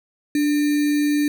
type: tone with sample-and-hold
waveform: sine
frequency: 293.7 Hz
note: D4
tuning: in tune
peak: -16 dBFS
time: 0.35-1.28 s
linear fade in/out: 2 ms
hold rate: 2100 Hz
effects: none